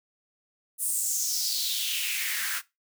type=noise with high-pass filter sweep; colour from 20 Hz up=white; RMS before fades=-29 dBFS; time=0.78-2.62 s; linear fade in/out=50 ms; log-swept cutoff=10000 to 1400 Hz; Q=3.9; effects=noise-tail reverb RT60 0.2 s tail -18 dB re dry